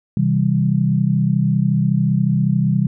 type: chord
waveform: sine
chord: C major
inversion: none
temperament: equal with one note detuned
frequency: 130.81 / 161.7 / 196 Hz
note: C3 / E3 / G3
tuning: 0 / -33 / 0 cents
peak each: -18 dBFS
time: 0.17-2.87 s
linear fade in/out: 2 ms
effects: none